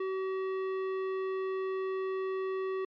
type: tone with tanh clipping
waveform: sine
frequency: 380 Hz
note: F#4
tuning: 46 cents sharp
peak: -33 dBFS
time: 0-2.85 s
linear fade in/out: 5 ms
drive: 16 dB
effects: low-pass 3000 Hz 12 dB/octave + MP3 96 kbps